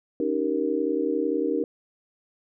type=chord; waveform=sine; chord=Eb dominant seventh; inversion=third; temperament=just; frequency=280 / 311.1 / 388.9 / 466.7 Hz; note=Db4 / Eb4 / G4 / Bb4; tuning=+18 / 0 / -14 / +2 cents; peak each=-29 / -27 / -29 / -27 dBFS; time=0.2-1.64 s; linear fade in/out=2 ms; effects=none